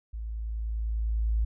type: tone with level ramp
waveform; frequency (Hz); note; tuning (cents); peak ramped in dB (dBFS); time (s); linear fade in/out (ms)
sine; 55; A1; 0; -33 to -22; 0.13-1.45; 10
effects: none